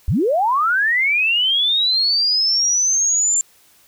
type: linear sweep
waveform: sine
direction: up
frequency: 51.5 to 7320 Hz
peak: -14 dBFS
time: 0.08-3.41 s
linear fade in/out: 0 ms
effects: white hiss -53 dBFS RMS until 3.87 s